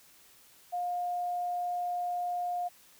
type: tone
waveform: sine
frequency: 710 Hz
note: F5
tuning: 28 cents sharp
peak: -30 dBFS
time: 0.72-2.69 s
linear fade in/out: 20 ms
effects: white hiss -59 dBFS RMS until 2.99 s